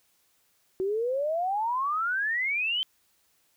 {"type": "exponential sweep", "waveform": "sine", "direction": "up", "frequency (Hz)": [368.8, 3136], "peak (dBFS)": -25, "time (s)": [0.8, 2.83], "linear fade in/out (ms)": 0, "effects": ["white hiss -68 dBFS RMS until 3.56 s"]}